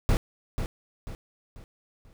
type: noise with echo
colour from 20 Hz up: brown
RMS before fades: -21 dBFS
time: 0.09-0.17 s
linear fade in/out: 0 ms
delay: 490 ms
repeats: 4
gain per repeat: -8 dB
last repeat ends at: 2.13 s
effects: none